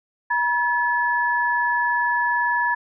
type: tone pair together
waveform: sine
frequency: 961 / 1718.7 Hz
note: B5 / A6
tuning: -48 / -41 cents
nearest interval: minor seventh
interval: 1007 cents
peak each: -21 dBFS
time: 0.3-2.75 s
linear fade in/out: 10 ms
effects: none